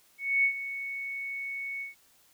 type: tone with ADSR envelope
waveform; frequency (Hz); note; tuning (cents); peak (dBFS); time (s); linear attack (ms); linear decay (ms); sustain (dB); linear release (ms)
sine; 2217; C#7; 0; -20; 0.18-1.95; 260; 85; -13; 140
effects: white hiss -63 dBFS RMS until 2.33 s